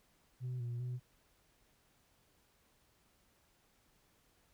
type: tone with pitch steps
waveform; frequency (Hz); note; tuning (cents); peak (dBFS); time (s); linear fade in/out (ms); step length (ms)
sine; 125.9 / 119.9 / 124.5; B2 / A#2 / B2; +34 / +49 / +14; -35; 0.4-1; 50; 200
effects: tanh soft clip ceiling -36 dBFS + pink hiss -72 dBFS RMS until 4.53 s